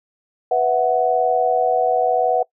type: chord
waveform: sine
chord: B suspended fourth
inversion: none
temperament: equal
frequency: 493.9 / 659.3 / 740 Hz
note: B4 / E5 / F#5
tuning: 0 / 0 / 0 cents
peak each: -20 / -20 / -17 dBFS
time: 0.51-2.43 s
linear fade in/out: 5 ms
effects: noise-tail reverb RT60 0.1 s tail -23 dB re dry